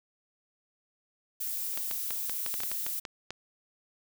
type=noise; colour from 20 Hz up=violet; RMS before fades=-34 dBFS; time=1.4-3 s; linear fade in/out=10 ms
type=clicks; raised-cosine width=0.2 ms; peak=-19 dBFS; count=12; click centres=1.775 / 1.912 / 2.107 / 2.296 / 2.463 / 2.541 / 2.604 / 2.635 / 2.716 / 2.865 / 3.052 / 3.306 s
effects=none